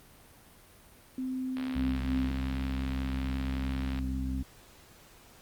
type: tone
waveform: sine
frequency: 258.5 Hz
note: C4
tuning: 21 cents flat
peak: -31 dBFS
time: 1.18-2.31 s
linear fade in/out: 2 ms
type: click train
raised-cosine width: 0.3 ms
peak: -25 dBFS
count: 173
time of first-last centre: 1.57-3.989 s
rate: 71.1 Hz
type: harmonic tone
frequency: 65.41 Hz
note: C2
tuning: in tune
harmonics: 1 / 2 / 3 / 4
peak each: -32 / -41 / -41 / -35 dBFS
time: 1.75-4.43 s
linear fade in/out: 10 ms
effects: pink hiss -56 dBFS RMS until 5.41 s + Opus 32 kbps